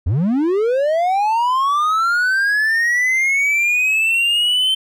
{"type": "linear sweep", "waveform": "triangle", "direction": "up", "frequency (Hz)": [72.8, 3104], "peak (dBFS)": -12, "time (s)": [0.06, 4.75], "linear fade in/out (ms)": 10, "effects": []}